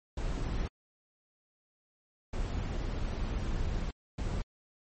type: noise bursts at uneven times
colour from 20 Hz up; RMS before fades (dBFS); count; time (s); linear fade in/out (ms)
brown; -33; 3; 0.17-0.68 / 2.33-3.91 / 4.18-4.42; 5
effects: MP3 32 kbps